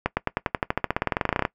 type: accelerating click train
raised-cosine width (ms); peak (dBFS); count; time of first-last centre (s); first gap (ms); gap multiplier
0.5; -6; 24; 0.06-1.452; 110; 0.94
effects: noise-tail reverb RT60 0.1 s tail -20 dB re dry